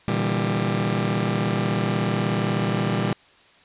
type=chord; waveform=sawtooth; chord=E half-diminished seventh; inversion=second; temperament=just; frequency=118.67 / 148.33 / 164.81 / 197.78 Hz; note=Bb2 / D3 / E3 / G3; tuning=+31 / +18 / 0 / +16 cents; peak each=-22 / -25 / -24 / -21 dBFS; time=0.08-3.13 s; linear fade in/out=0 ms; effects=white hiss -54 dBFS RMS until 3.64 s + resampled to 8000 Hz